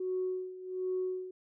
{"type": "tone with tremolo", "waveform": "sine", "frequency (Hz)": 370, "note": "F#4", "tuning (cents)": 0, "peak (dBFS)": -29, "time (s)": [0, 1.31], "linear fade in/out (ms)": 5, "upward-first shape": "sine", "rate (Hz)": 1.3, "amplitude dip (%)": 80, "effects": ["tanh soft clip ceiling -25 dBFS"]}